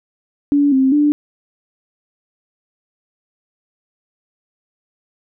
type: tone with pitch steps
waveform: sine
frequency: 286.7 / 264.8 / 294.6 Hz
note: D4 / C4 / D4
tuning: -42 / +21 / +6 cents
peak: -10 dBFS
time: 0.52-1.12 s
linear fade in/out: 0 ms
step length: 200 ms
effects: none